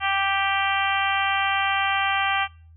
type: harmonic tone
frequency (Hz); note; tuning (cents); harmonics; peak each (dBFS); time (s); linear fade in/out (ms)
392; G4; 0; 2 / 3 / 4 / 5 / 6 / 7 / 8; -25 / -27 / -28 / -29 / -30 / -30 / -31; 0-2.48; 50
effects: noise-tail reverb RT60 0.4 s tail -21 dB re dry + added 81 Hz sine -46 dBFS peak until 2.76 s